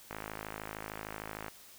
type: click train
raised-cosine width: 0.5 ms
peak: -24 dBFS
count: 74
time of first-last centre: 0.11-1.482 s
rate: 53.2 Hz
effects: white hiss -55 dBFS RMS until 1.78 s